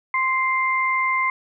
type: tone pair together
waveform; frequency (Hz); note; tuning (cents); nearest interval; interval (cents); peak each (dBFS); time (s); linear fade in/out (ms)
sine; 1046.5 / 2093; C6 / C7; 0 / 0; octave; 1200; -21; 0.14-1.3; 2
effects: none